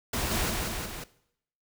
pink noise with echo, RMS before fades -30 dBFS, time 0.13-0.5 s, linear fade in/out 5 ms, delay 180 ms, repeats 3, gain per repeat -3 dB, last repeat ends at 1.04 s, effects noise-tail reverb RT60 0.7 s tail -18 dB re dry

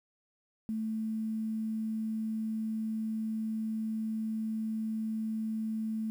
sine tone, 220 Hz, A3, in tune, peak -31 dBFS, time 0.69-6.1 s, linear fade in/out 0 ms, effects 10-bit

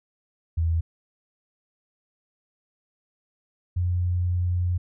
sine tone pair in turn, 82.41 / 88.93 Hz, E2 / F2, 0 / +32 cents, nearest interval minor second, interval 132 cents, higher second, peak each -20 / -21 dBFS, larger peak first, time 0.57-0.81 / 3.76-4.78 s, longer second, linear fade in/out 10 ms, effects none

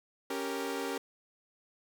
sawtooth chord, G diminished, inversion second, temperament equal, 277.2 / 392 / 466.2 Hz, Db4 / G4 / Bb4, 0 / 0 / 0 cents, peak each -34 dBFS, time 0.3-0.98 s, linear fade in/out 5 ms, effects none

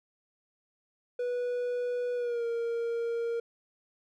triangle tone with pitch glide, 490 to 466 Hz, B4 to A#4, -14 to -1 cents, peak -27 dBFS, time 1.19-3.4 s, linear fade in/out 5 ms, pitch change -87 cents, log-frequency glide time 2.15-2.45 s, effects none

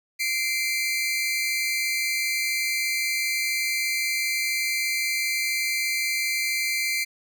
sawtooth tone pair together, 2084 / 2339 Hz, C7 / D7, -7 / -8 cents, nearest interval major second, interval 199 cents, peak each -23 dBFS, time 0.19-7.05 s, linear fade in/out 20 ms, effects none

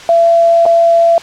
sine tone with dropouts, 674 Hz, E5, 38 cents sharp, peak -5 dBFS, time 0.09-1.18 s, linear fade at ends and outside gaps 1 ms, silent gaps 0.655-0.662 s, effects white hiss -31 dBFS RMS until 1.22 s + low-pass 5000 Hz 12 dB/octave

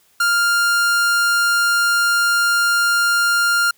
45% pulse tone, 1400 Hz, F6, 4 cents sharp, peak -14 dBFS, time 0.2-3.71 s, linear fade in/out 5 ms, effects white hiss -57 dBFS RMS until 3.77 s

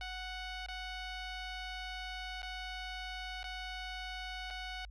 10% pulse tone with dropouts, 740 Hz, F#5, in tune, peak -32 dBFS, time 0.01-4.85 s, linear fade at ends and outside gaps 1 ms, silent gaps 0.662-0.685 / 2.419-2.429 / 3.43-3.441 / 4.503-4.507 s, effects added 50 Hz sine -47 dBFS peak until 4.9 s + low-pass 5000 Hz 12 dB/octave

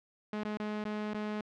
sawtooth tone with dropouts, 211.4 Hz, G#3, 31 cents sharp, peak -30 dBFS, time 0.33-1.41 s, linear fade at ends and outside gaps 2 ms, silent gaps 0.435-0.45 / 0.572-0.599 / 0.84-0.852 / 1.136-1.145 s, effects low-pass 3000 Hz 12 dB/octave

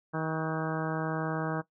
harmonic tone with a mistuned harmonic, 158.9 Hz, D#3, 37 cents sharp, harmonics 1 / 2 / 3 / 4 / 5 / 6 / 7 / 8 / 9 / 10, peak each -33 / -36 / -38 / -39 / -40 / -41 / -41 / -42 / -43 / -43 dBFS, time 0.13-1.62 s, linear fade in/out 20 ms, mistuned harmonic 9, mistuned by +50 cents, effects noise-tail reverb RT60 0.1 s tail -17 dB re dry

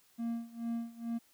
triangle tone with tremolo, 232.2 Hz, A#3, 7 cents flat, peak -30 dBFS, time 0.18-1.19 s, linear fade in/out 20 ms, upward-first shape sine, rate 2.3 Hz, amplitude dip 90%, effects white hiss -67 dBFS RMS until 1.33 s

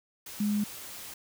sine tone in noise, 207.7 Hz, G#3, in tune, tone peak -25 dBFS, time 0.4-0.64 s, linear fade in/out 5 ms, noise white, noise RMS -43 dBFS, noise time 0.26-1.14 s, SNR +15 dB, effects none

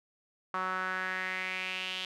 sawtooth tone with band-pass filter sweep, 186.1 Hz, F#3, 10 cents sharp, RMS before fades -35 dBFS, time 0.54-2.05 s, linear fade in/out 2 ms, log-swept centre 1200 to 3200 Hz, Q 4.1, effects none

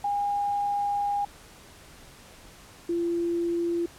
sine tone pair in turn, 813 / 341.8 Hz, G#5 / F4, -37 / -37 cents, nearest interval octave + minor third, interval 1500 cents, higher first, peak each -24 dBFS, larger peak neither, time 0.04-1.25 / 2.89-3.86 s, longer first, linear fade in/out 5 ms, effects pink hiss -50 dBFS RMS until 3.98 s + low-pass 12000 Hz 12 dB/octave

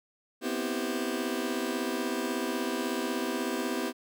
sawtooth chord, C major seventh, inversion third, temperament just, 245.3 / 261.6 / 327 / 392.4 Hz, B3 / C4 / E4 / G4, -12 / 0 / -14 / +2 cents, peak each -31 dBFS, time 0.41-3.93 s, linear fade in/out 50 ms, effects none

